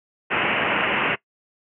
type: low-pass noise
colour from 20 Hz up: white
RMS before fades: -22 dBFS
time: 0.3-1.16 s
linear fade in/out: 20 ms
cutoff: 2900 Hz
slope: 96 dB/octave
effects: noise-tail reverb RT60 0.1 s tail -20 dB re dry + high-pass 150 Hz 12 dB/octave